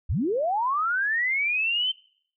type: linear sweep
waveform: sine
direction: up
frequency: 44.53 to 3112 Hz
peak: -22 dBFS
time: 0.09-1.92 s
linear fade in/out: 10 ms
effects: noise-tail reverb RT60 0.6 s tail -23 dB re dry